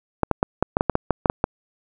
clicks, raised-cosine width 1 ms, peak -3 dBFS, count 12, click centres 0.233 / 0.313 / 0.429 / 0.626 / 0.769 / 0.809 / 0.897 / 0.954 / 1.107 / 1.258 / 1.299 / 1.441 s, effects none

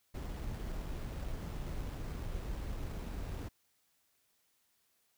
brown noise with sample-and-hold, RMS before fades -40 dBFS, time 0.14-3.49 s, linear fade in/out 10 ms, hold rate 6300 Hz, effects white hiss -75 dBFS RMS until 5.17 s

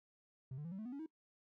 triangle tone with pitch steps, 130.81 / 148.54 / 168.66 / 191.52 / 217.5 / 246.9 / 280.4 / 318.4 Hz, C3 / D3 / E3 / G3 / A3 / B3 / C#4 / D#4, 0 / +20 / +40 / -40 / -20 / 0 / +20 / +40 cents, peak -40 dBFS, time 0.51-1.062 s, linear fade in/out 5 ms, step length 69 ms, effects noise-tail reverb RT60 0.1 s tail -23 dB re dry + tanh soft clip ceiling -38 dBFS

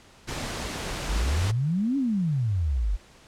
pink noise, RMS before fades -32 dBFS, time 0.27-1.52 s, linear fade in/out 20 ms
sine exponential two-way sweep, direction up then down, 43.81 to 285.6 to 43.81 Hz, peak -22 dBFS, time 1.08-2.97 s, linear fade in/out 20 ms, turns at 1.97 s
effects pink hiss -53 dBFS RMS until 3.27 s + low-pass 8000 Hz 12 dB/octave

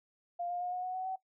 sine tone with pitch steps, 698.5 / 707.8 / 717.3 / 726.9 / 736.6 / 746.5 / 756.5 Hz, F5 / F5 / F5 / F#5 / F#5 / F#5 / F#5, 0 / +23 / +46 / -31 / -8 / +15 / +38 cents, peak -34 dBFS, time 0.39-1.16 s, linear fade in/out 10 ms, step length 110 ms, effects noise-tail reverb RT60 0.1 s tail -17 dB re dry

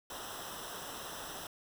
pink noise with comb filter, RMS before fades -44 dBFS, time 0.1-1.47 s, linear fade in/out 2 ms, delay 0.44 ms, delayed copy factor -0.8, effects none

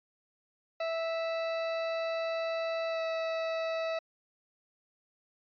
40% pulse tone with pitch glide, 657 to 651.7 Hz, E5 to E5, -6 to -20 cents, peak -30 dBFS, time 0.8-3.99 s, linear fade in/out 5 ms, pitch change -14 cents, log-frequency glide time 2.89-3.01 s, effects resampled to 11025 Hz

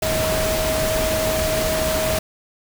sine tone in noise, 633 Hz, D#5, 30 cents sharp, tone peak -21 dBFS, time 0.02-2.19 s, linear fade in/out 5 ms, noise pink, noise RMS -23 dBFS, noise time 0.02-2.19 s, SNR -1 dB, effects none

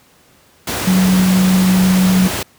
sine tone in noise, 186 Hz, F#3, 9 cents sharp, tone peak -9 dBFS, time 0.87-2.28 s, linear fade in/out 5 ms, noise pink, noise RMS -20 dBFS, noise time 0.67-2.43 s, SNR +8 dB, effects pink hiss -50 dBFS RMS until 2.58 s + high-pass 80 Hz 12 dB/octave

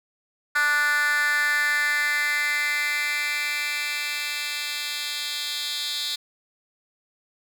10% pulse tone with high-pass filter sweep, 293.7 Hz, D4, in tune, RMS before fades -25 dBFS, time 0.55-6.16 s, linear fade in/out 10 ms, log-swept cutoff 1500 to 3500 Hz, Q 4.5, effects none

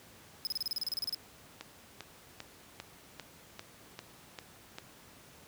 45% pulse tone bursts, 5100 Hz, D#8, 42 cents sharp, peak -32 dBFS, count 14, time 0.45-1.146 s, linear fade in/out 0 ms, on 20 ms, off 32 ms
click train, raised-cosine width 0.2 ms, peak -24 dBFS, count 9, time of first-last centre 1.61-4.785 s, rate 2.52 Hz
effects pink hiss -56 dBFS RMS until 5.47 s + high-pass 80 Hz 12 dB/octave

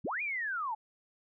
sine linear two-way sweep, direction up then down, 77.78 to 2475 to 827 Hz, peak -32 dBFS, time 0.04-0.75 s, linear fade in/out 10 ms, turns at 0.22 s, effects none

